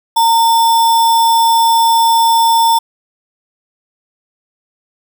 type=tone with sample-and-hold; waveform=sine; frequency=915 Hz; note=A#5; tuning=32 cents flat; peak=-7 dBFS; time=0.16-2.79 s; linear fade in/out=10 ms; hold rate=4410 Hz; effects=none